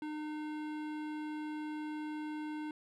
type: tone with hard clipping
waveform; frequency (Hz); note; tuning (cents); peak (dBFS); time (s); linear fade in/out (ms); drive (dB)
sine; 304.3; D#4; -38; -40; 0.02-2.71; 2; 16
effects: none